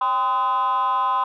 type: tone with frequency modulation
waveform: sine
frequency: 1025 Hz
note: C6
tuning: 36 cents flat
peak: -16 dBFS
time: 0.01-1.24 s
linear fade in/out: 5 ms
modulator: 235 Hz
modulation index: 0.79
effects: tanh soft clip ceiling -16 dBFS